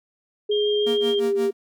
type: tone with pitch glide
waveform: sine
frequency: 417 to 397.3 Hz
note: G#4 to G4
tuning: +7 to +23 cents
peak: -19 dBFS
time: 0.49-1.51 s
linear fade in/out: 10 ms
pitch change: -84 cents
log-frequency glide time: 0.89-1.38 s
type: tone with vibrato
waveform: sine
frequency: 3200 Hz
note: G7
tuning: 35 cents sharp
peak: -26 dBFS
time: 0.51-1.2 s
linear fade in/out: 10 ms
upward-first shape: sine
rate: 6.9 Hz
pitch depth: 9 cents each way
type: tone with tremolo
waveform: 45% pulse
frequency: 233.1 Hz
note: A#3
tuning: in tune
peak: -26 dBFS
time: 0.86-1.53 s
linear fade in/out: 10 ms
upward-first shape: sine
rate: 5.7 Hz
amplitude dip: 95%
effects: none